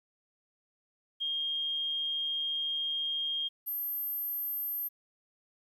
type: tone pair in turn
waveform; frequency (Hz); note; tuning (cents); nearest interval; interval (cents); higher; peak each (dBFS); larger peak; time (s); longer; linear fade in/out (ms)
sine; 3227 / 12934; G7 / G#9; +50 / -47; 2 octaves; 2403; second; -30 / -32; first; 1.2-3.49 / 3.66-4.89; first; 20
effects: 11-bit